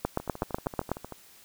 two click trains, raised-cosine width 1 ms, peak -12 / -24 dBFS, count 8 / 13, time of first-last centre 0.05-0.916 / 0.2-1.123 s, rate 8.08 / 13 Hz, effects white hiss -55 dBFS RMS until 1.44 s

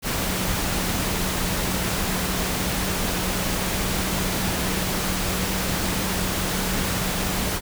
sine tone in noise, 185.6 Hz, F#3, 6 cents sharp, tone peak -30 dBFS, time 0.17-7.57 s, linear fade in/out 50 ms, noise pink, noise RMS -25 dBFS, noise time 0.02-7.61 s, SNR -8 dB, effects none

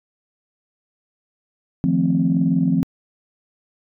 sine chord, F dominant seventh, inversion third, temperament equal, 155.56 / 174.61 / 220 / 261.6 Hz, Eb3 / F3 / A3 / C4, 0 / 0 / 0 / 0 cents, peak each -23 / -18 / -24 / -19 dBFS, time 1.84-2.83 s, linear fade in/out 0 ms, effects tanh soft clip ceiling -6 dBFS

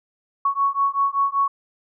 sine beating tone pair, 1108.7 / 1113.9 Hz, C#6 / C#6, 0 / +8 cents, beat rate 5.2 Hz, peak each -21 dBFS, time 0.45-1.48 s, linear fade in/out 5 ms, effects none

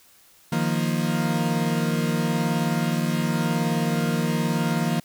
40% pulse chord, Eb suspended second, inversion none, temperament equal, 155.56 / 174.61 / 233.1 Hz, Eb3 / F3 / Bb3, 0 / 0 / 0 cents, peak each -25 dBFS, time 0.52-5 s, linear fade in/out 5 ms, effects white hiss -55 dBFS RMS until 5.04 s

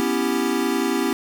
square chord, C# half-diminished seventh, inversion third, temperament equal, 246.9 / 277.2 / 329.6 / 392 Hz, B3 / C#4 / E4 / G4, 0 / 0 / 0 / 0 cents, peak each -26 dBFS, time 0-1.13 s, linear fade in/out 0 ms, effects none

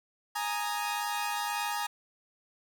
sawtooth chord, Ab suspended second, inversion none, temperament equal, 830.6 / 932.3 / 1244.5 Hz, Ab5 / Bb5 / Eb6, 0 / 0 / 0 cents, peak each -30 / -31 / -34 dBFS, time 0.35-1.87 s, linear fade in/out 10 ms, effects none

